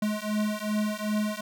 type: beating tone pair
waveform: square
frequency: 210.5 / 213.1 Hz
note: G#3 / G#3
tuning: +24 / +45 cents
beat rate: 2.6 Hz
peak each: -30 dBFS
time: 0.02-1.41 s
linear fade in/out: 5 ms
effects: none